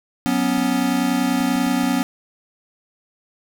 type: chord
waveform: square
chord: F# suspended fourth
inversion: none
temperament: equal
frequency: 185 / 246.9 / 277.2 Hz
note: F#3 / B3 / C#4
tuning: 0 / 0 / 0 cents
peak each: -26 / -21 / -22 dBFS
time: 0.26-2.03 s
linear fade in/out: 0 ms
type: clicks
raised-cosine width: 3 ms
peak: -27 dBFS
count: 5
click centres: 0.579 / 1.405 / 1.558 / 1.668 / 1.836 s
effects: none